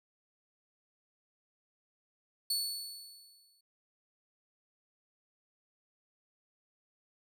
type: tone with exponential decay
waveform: sawtooth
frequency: 4435 Hz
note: C#8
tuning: in tune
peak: -26 dBFS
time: 2.5-3.61 s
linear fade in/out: 5 ms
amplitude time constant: 240 ms
effects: none